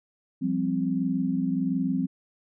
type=chord; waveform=sine; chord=F suspended second; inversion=none; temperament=equal; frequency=174.61 / 196 / 261.6 Hz; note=F3 / G3 / C4; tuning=0 / 0 / 0 cents; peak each=-29 / -29 / -26 dBFS; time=0.41-2.07 s; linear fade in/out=20 ms; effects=none